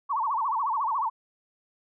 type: tone with vibrato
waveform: sine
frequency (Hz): 1001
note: B5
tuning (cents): +23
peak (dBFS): -24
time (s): 0.09-1.1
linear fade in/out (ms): 20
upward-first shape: sine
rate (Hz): 14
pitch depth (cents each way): 240
effects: none